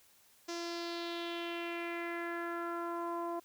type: tone with low-pass filter sweep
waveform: sawtooth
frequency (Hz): 341.3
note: F4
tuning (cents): -40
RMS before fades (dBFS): -39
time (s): 0.48-3.4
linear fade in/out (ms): 10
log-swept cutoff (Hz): 5800 to 880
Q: 3.4
effects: white hiss -65 dBFS RMS until 3.44 s